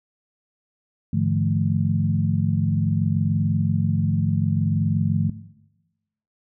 sine tone cluster, 102.6 / 148.2 / 168.8 / 215.9 Hz, G#2 / D3 / E3 / A3, -21 / +16 / +41 / -33 cents, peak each -24 dBFS, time 1.13-5.3 s, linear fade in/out 5 ms, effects noise-tail reverb RT60 1.0 s tail -17 dB re dry

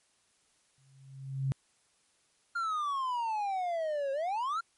sine tone with exponential growth, 134.9 Hz, C#3, 47 cents flat, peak -25 dBFS, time 0.78-1.52 s, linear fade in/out 0 ms, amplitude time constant 160 ms
triangle exponential two-way sweep, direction down then up, 1410 to 536 to 1410 Hz, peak -28 dBFS, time 2.55-4.61 s, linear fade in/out 10 ms, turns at 4.12 s
effects white hiss -70 dBFS RMS until 4.77 s + MP3 48 kbps

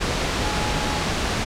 sine tone in noise, 844 Hz, G#5, 28 cents sharp, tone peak -30 dBFS, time 0.42-1.04 s, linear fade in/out 20 ms, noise pink, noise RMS -23 dBFS, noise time 0-1.45 s, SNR -10 dB, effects low-pass 6000 Hz 12 dB/octave

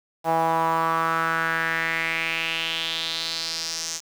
sawtooth tone with band-pass filter sweep, 163.6 Hz, E3, 13 cents flat, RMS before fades -25 dBFS, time 0.24-4.01 s, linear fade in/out 50 ms, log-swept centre 780 to 6300 Hz, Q 4, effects 7-bit

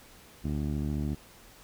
15% pulse tone with low-pass filter, 73.9 Hz, D2, 11 cents sharp, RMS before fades -31 dBFS, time 0.44-1.15 s, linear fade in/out 10 ms, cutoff 320 Hz, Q 0.93, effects pink hiss -54 dBFS RMS until 1.63 s

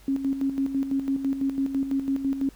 sine tone with tremolo, 272.3 Hz, C#4, 31 cents flat, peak -21 dBFS, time 0.08-2.49 s, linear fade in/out 2 ms, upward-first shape square, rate 6 Hz, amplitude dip 60%, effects added 50 Hz sine -51 dBFS peak until 2.55 s + pink hiss -55 dBFS RMS until 2.55 s

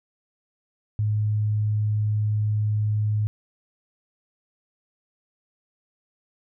sine tone, 106.1 Hz, G#2, 38 cents sharp, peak -20 dBFS, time 0.99-3.27 s, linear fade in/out 0 ms, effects none

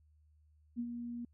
sine tone with ADSR envelope, 238.2 Hz, A#3, 38 cents sharp, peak -33 dBFS, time 0.76-1.25 s, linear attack 34 ms, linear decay 63 ms, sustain -6 dB, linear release 4 ms, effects added 76 Hz sine -64 dBFS peak until 1.33 s

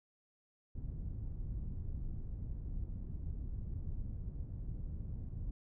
pink low-pass noise, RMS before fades -41 dBFS, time 0.75-5.51 s, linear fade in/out 2 ms, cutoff 120 Hz, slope 12 dB/octave, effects none

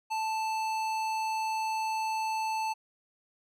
sine tone with tanh clipping, 880 Hz, A5, in tune, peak -31 dBFS, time 0.1-2.74 s, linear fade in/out 20 ms, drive 18 dB, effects none

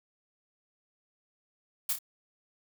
blue noise with echo, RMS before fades -29 dBFS, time 1.89-1.93 s, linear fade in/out 5 ms, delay 29 ms, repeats 2, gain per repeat -7 dB, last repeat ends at 1.988 s, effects none

